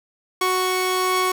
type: tone pair together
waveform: sawtooth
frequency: 370 / 1108.7 Hz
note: F#4 / C#6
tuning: 0 / 0 cents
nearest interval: octave + perfect fifth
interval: 1900 cents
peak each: -18 dBFS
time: 0.41-1.32 s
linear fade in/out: 5 ms
effects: none